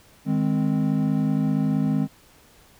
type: chord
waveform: triangle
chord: Ab major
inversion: second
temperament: equal with one note detuned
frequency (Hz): 155.56 / 206.3 / 261.6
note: Eb3 / Ab3 / C4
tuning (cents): 0 / -11 / 0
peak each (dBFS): -22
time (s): 0.25-2.08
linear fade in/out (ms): 50
effects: pink hiss -54 dBFS RMS until 2.79 s